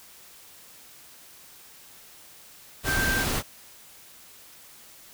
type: tone in noise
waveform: sine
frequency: 1568 Hz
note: G6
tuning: in tune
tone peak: -25 dBFS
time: 2.85-3.26 s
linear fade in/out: 50 ms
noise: pink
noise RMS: -27 dBFS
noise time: 2.83-3.43 s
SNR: -1 dB
effects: white hiss -50 dBFS RMS until 5.13 s